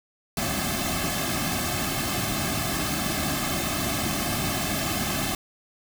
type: noise with comb filter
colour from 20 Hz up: pink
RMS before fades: -27 dBFS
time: 0.37-5.35 s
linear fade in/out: 2 ms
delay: 2.1 ms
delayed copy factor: -0.95
effects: none